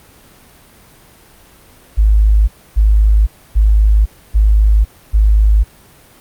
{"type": "tone bursts", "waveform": "sine", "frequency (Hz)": 52.6, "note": "G#1", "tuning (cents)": 23, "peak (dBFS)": -6, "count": 5, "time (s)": [1.97, 5.64], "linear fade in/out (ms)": 20, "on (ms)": 510, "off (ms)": 280, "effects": ["pink hiss -44 dBFS RMS until 6.2 s", "Opus 32 kbps"]}